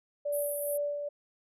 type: tone with tremolo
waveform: sine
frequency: 581 Hz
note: D5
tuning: 19 cents flat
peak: -28 dBFS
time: 0.25-1.09 s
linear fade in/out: 10 ms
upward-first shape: sine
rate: 2.3 Hz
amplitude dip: 45%
type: band-pass noise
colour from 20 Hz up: white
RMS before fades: -39 dBFS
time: 0.32-0.78 s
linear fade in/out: 20 ms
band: 9800 to 13000 Hz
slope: 96 dB/octave
effects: none